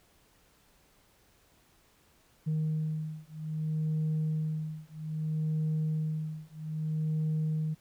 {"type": "beating tone pair", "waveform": "sine", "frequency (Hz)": [155.56, 156.18], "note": ["D#3", "D#3"], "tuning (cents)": [0, 7], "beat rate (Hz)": 0.62, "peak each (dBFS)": -31, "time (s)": [2.46, 7.75], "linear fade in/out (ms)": 20, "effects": ["tanh soft clip ceiling -25 dBFS", "pink hiss -65 dBFS RMS until 7.8 s"]}